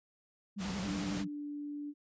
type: tone with vibrato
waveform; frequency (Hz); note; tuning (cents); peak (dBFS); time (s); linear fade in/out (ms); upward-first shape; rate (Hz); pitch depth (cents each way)
sine; 192; G3; -36; -36; 0.56-1.28; 20; square; 11; 93
type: noise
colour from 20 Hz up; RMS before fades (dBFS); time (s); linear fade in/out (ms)
pink; -41; 0.58-1.25; 50
type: tone with pitch glide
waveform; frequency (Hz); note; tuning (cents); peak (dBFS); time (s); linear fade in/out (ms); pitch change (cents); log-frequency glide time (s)
sine; 293.7 to 291.8; D4 to D4; 0 to -11; -38; 0.84-1.94; 50; -11; 1.27-1.46
effects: high-pass 60 Hz 12 dB/octave + resampled to 16000 Hz